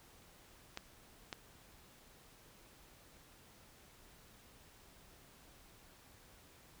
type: clicks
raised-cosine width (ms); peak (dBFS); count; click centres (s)
0.2; -24; 2; 0.774 / 1.328
effects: pink hiss -62 dBFS RMS until 6.8 s